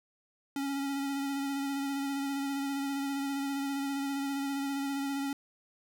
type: tone with vibrato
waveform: square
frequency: 277.2 Hz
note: C#4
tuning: in tune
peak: -32 dBFS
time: 0.56-5.33 s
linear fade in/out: 2 ms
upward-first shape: sine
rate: 15 Hz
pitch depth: 21 cents each way
effects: none